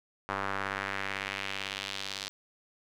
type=tone with band-pass filter sweep; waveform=square; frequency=49 Hz; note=G1; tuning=in tune; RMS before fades=-36 dBFS; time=0.29-2.29 s; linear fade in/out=0 ms; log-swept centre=1200 to 4400 Hz; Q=1.7; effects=none